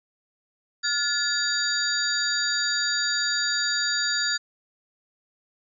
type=tone cluster; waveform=sine; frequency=1426 / 1725 / 3757 / 4675 / 6880 Hz; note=F6 / A6 / A#7 / D8 / A8; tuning=+36 / -35 / +13 / -9 / -40 cents; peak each=-29 / -29 / -32 / -26 / -31 dBFS; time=0.83-4.38 s; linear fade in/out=20 ms; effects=none